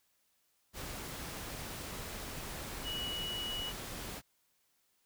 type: tone in noise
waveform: sine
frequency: 2929 Hz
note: F#7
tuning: 18 cents flat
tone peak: -37 dBFS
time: 2.83-3.73 s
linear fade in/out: 50 ms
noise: pink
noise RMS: -43 dBFS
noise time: 0.73-4.22 s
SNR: +3 dB
effects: white hiss -75 dBFS RMS until 5.05 s